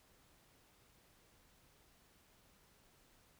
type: silence
effects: pink hiss -69 dBFS RMS until 3.39 s